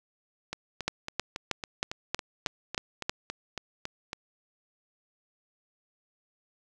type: two click trains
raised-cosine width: 0.2 ms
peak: -10 / -17 dBFS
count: 8 / 14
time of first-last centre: 0.88-3.095 / 0.53-4.131 s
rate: 3.16 / 3.61 Hz
effects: none